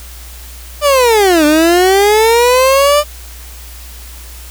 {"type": "linear two-way sweep", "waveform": "30% pulse", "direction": "down then up", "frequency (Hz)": [600, 293.7, 600], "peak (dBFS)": -4, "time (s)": [0.81, 3.04], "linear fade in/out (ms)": 50, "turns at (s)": 1.45, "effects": ["added 60 Hz sine -30 dBFS peak until 4.5 s", "white hiss -35 dBFS RMS until 4.5 s"]}